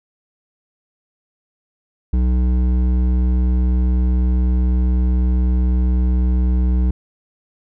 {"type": "tone with hard clipping", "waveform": "sine", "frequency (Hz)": 62, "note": "B1", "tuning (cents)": 7, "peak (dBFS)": -15, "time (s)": [2.13, 6.91], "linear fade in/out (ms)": 5, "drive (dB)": 10, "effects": []}